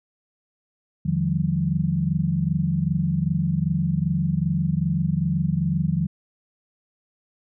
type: tone cluster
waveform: sine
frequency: 83.8 / 152.1 / 174.6 / 199.8 Hz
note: E2 / D#3 / F3 / G3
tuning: +29 / -39 / 0 / +33 cents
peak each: -31 / -23 / -23 / -30 dBFS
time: 1.05-6.07 s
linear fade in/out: 10 ms
effects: none